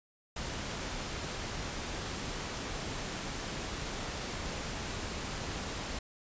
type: noise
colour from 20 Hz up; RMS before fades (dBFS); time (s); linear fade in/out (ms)
pink; -38; 0.36-5.99; 5
effects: resampled to 16000 Hz